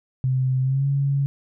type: tone with pitch glide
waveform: sine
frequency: 130 to 139.33 Hz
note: C3 to C#3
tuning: -11 to +9 cents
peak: -18 dBFS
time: 0.24-1.26 s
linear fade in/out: 0 ms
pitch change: +120 cents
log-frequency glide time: 0.62-0.86 s
effects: none